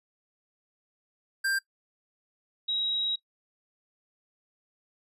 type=tone pair in turn; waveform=square / sine; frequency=1585 / 3832 Hz; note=G6 / A#7; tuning=+19 / +47 cents; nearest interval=octave + minor third; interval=1528 cents; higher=second; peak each=-26 dBFS; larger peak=neither; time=1.44-1.59 / 2.68-3.16 s; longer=second; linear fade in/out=10 ms; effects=noise-tail reverb RT60 0.1 s tail -20 dB re dry + resampled to 32000 Hz